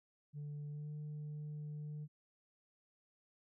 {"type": "tone with pitch glide", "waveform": "sine", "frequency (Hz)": [146.83, 149.83], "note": ["D3", "D3"], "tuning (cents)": [0, 35], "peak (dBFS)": -40, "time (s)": [0.33, 2.08], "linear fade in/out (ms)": 50, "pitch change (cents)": 35, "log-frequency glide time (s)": [0.69, 0.87], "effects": ["tanh soft clip ceiling -41 dBFS"]}